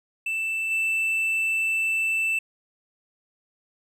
triangle tone with level steps, 2654 Hz, E7, 11 cents sharp, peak -23 / -20 dBFS, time 0.26-2.39 s, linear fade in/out 5 ms, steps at 0.7 s, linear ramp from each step 20 ms, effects none

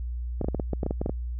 clicks, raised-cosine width 2 ms, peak -14 dBFS, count 12, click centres 0.413 / 0.445 / 0.485 / 0.547 / 0.598 / 0.733 / 0.832 / 0.864 / 0.909 / 1.015 / 1.061 / 1.095 s, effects added 60 Hz sine -29 dBFS peak until 1.39 s

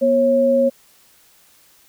sine tone pair together, 242.8 / 545 Hz, B3 / C#5, -29 / -29 cents, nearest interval octave + major second, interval 1400 cents, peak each -19 / -13 dBFS, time 0.01-0.7 s, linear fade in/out 20 ms, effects white hiss -53 dBFS RMS until 1.88 s

